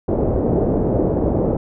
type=low-pass noise; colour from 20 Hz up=white; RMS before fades=-18 dBFS; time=0.08-1.57 s; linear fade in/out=5 ms; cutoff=540 Hz; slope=24 dB/octave; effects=none